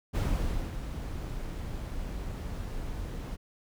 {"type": "noise with ADSR envelope", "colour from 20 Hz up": "brown", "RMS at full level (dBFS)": -27, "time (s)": [0.13, 3.37], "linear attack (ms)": 31, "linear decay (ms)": 560, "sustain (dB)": -9, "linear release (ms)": 26, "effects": []}